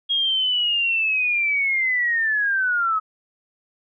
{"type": "linear sweep", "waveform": "sine", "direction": "down", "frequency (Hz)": [3283, 1265], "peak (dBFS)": -18, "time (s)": [0.09, 3], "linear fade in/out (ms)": 20, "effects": []}